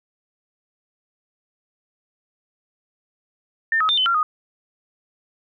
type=tone with pitch steps; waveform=sine; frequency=1799 / 1272 / 3593 / 3042 / 1376 / 1241 Hz; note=A6 / D#6 / A7 / F#7 / F6 / D#6; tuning=+38 / +38 / +36 / +47 / -26 / -5 cents; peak=-16 dBFS; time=3.72-4.23 s; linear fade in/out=2 ms; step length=85 ms; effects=none